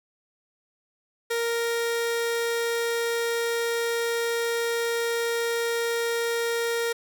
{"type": "tone pair together", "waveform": "sawtooth", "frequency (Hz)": [466.2, 932.4], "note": ["A#4", "A#5"], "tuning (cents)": [0, 0], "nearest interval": "octave", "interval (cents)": 1200, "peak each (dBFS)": [-20, -32], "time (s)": [1.3, 6.93], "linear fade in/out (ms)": 10, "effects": []}